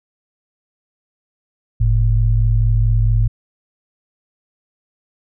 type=tone pair together; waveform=sine; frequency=46.09 / 110.6 Hz; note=F#1 / A2; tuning=-6 / +9 cents; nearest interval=octave + minor third; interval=1515 cents; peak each=-14 dBFS; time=1.8-3.28 s; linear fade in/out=10 ms; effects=none